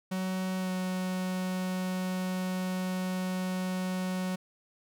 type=tone with pitch glide; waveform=45% pulse; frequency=186.7 to 184.77 Hz; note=F#3 to F#3; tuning=+16 to -2 cents; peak=-30 dBFS; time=0.11-4.36 s; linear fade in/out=10 ms; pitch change=-18 cents; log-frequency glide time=0.59-0.7 s; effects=none